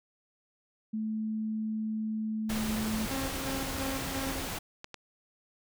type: tone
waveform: sine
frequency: 217.8 Hz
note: A3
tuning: 17 cents flat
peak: -30 dBFS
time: 0.93-3.06 s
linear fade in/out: 10 ms
type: noise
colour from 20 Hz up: pink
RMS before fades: -36 dBFS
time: 2.49-4.59 s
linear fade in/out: 10 ms
type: tone with tremolo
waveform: sawtooth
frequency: 268.7 Hz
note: C4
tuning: 46 cents sharp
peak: -29 dBFS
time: 3.11-4.47 s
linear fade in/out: 0 ms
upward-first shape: square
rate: 2.9 Hz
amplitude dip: 55%
type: clicks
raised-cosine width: 0.2 ms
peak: -24 dBFS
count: 3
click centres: 3.785 / 4.844 / 4.943 s
effects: none